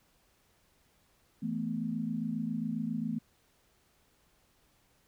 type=chord; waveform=sine; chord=E suspended fourth; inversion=none; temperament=just; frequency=164.81 / 219.8 / 247.2 Hz; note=E3 / A3 / B3; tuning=0 / -2 / +2 cents; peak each=-38 / -34 / -36 dBFS; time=1.42-3.19 s; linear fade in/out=10 ms; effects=pink hiss -69 dBFS RMS until 5.07 s